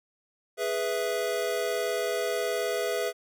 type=chord; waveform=square; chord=E major; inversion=first; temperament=equal; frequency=415.3 / 493.9 / 659.3 Hz; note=G#4 / B4 / E5; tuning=0 / 0 / 0 cents; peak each=-32 dBFS; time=0.57-3.13 s; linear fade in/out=50 ms; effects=none